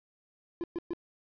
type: tone bursts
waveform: triangle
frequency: 343 Hz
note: F4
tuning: 31 cents flat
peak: -29 dBFS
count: 3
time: 0.61-0.934 s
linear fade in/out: 0 ms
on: 28 ms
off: 120 ms
effects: resampled to 11025 Hz + 11-bit